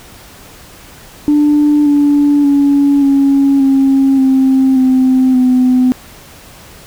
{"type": "tone with pitch steps", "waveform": "sine", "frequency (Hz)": [295.5, 289.1, 282.8, 276.7, 270.7, 264.8, 259, 253.4], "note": ["D4", "D4", "C#4", "C#4", "C#4", "C4", "C4", "B3"], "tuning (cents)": [11, -27, 35, -3, -41, 21, -17, 45], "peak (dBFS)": -5, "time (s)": [1.28, 5.92], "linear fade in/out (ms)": 0, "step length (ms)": 580, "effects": ["tanh soft clip ceiling -3 dBFS", "pink hiss -37 dBFS RMS until 6.86 s"]}